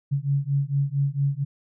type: beating tone pair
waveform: sine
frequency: 138 / 142.4 Hz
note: C#3 / C#3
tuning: -7 / +47 cents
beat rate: 4.4 Hz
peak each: -24 dBFS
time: 0.11-1.45 s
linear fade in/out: 20 ms
effects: none